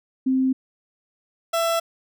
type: tone pair in turn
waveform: sine / 30% pulse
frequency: 261.6 / 667.2 Hz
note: C4 / E5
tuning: 0 / +21 cents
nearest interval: octave + major third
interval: 1621 cents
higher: second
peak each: -17 dBFS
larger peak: neither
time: 0.26-0.53 / 1.53-1.8 s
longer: neither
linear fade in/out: 10 ms
effects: none

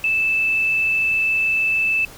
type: tone with frequency modulation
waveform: sine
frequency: 2633 Hz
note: E7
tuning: 3 cents flat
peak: -16 dBFS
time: 0.04-2.05 s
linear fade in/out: 2 ms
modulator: 26.7 Hz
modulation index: 0.33
effects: pink hiss -41 dBFS RMS until 2.17 s

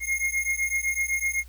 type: beating tone pair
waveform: square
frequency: 2140 / 2147.9 Hz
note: C7 / C7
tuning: +38 / +45 cents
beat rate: 7.9 Hz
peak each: -28 dBFS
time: 0-1.44 s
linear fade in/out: 50 ms
effects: added 60 Hz sine -43 dBFS peak until 1.48 s + white hiss -57 dBFS RMS until 1.48 s

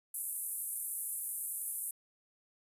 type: band-pass noise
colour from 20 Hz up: white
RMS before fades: -39 dBFS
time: 0.14-1.91 s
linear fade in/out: 5 ms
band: 9000 to 13000 Hz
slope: 48 dB/octave
effects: resampled to 32000 Hz

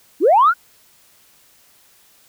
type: linear sweep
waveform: sine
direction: up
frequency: 261.6 to 1490 Hz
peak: -8 dBFS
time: 0.2-0.54 s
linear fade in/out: 50 ms
effects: tanh soft clip ceiling -4 dBFS + white hiss -53 dBFS RMS until 2.28 s

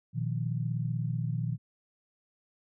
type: tone cluster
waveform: sine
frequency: 119.4 / 155.2 / 175.8 Hz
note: A#2 / D#3 / F3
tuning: +42 / -4 / +12 cents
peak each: -31 / -33 / -38 dBFS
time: 0.13-1.58 s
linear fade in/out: 50 ms
effects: none

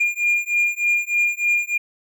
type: beating tone pair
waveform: triangle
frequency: 2411 / 2414.3 Hz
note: D7 / D7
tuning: +45 / +47 cents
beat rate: 3.3 Hz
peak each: -19 dBFS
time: 0-1.78 s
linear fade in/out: 10 ms
effects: none

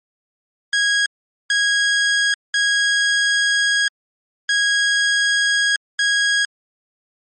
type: tone bursts at uneven times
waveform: sawtooth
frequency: 1646 Hz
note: G#6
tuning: 16 cents flat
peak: -11 dBFS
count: 5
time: 0.73-1.06 / 1.5-2.34 / 2.54-3.88 / 4.49-5.76 / 5.99-6.45 s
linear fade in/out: 2 ms
effects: MP3 32 kbps

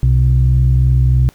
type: tone pair together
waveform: sine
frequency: 63.8 / 127.05 Hz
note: C2 / B2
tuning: -43 / +49 cents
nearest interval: octave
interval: 1192 cents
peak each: -10 dBFS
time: 0.03-1.29 s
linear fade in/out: 0 ms
effects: tanh soft clip ceiling -3 dBFS + pink hiss -49 dBFS RMS until 1.34 s

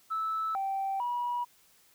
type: tone with pitch steps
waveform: sine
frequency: 1310 / 779 / 968 Hz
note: E6 / G5 / B5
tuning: -11 / -11 / -35 cents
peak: -28 dBFS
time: 0.1-1.45 s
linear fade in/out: 20 ms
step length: 450 ms
effects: tanh soft clip ceiling -25 dBFS + white hiss -63 dBFS RMS until 1.94 s

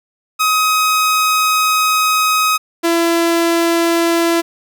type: tone pair in turn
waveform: sawtooth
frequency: 1264 / 336.4 Hz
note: D#6 / E4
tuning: +27 / +35 cents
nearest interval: octave + major seventh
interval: 2292 cents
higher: first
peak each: -8 dBFS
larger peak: neither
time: 0.39-2.58 / 2.83-4.42 s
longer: first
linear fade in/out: 20 ms
effects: none

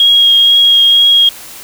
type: tone with vibrato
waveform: sine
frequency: 3275 Hz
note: G#7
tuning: 25 cents flat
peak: -4 dBFS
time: 0-1.29 s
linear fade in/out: 2 ms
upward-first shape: triangle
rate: 2.1 Hz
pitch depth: 14 cents each way
effects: white hiss -31 dBFS RMS until 1.63 s

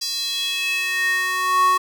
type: tone with high-pass filter sweep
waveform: square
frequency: 370 Hz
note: F#4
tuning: in tune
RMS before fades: -21 dBFS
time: 0.01-1.78 s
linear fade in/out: 10 ms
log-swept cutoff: 4900 to 970 Hz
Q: 4.8
effects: none

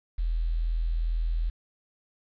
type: tone with quantisation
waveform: sine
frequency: 41.2 Hz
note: E1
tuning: in tune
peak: -24 dBFS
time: 0.18-1.5 s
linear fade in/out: 10 ms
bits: 9
effects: resampled to 11025 Hz

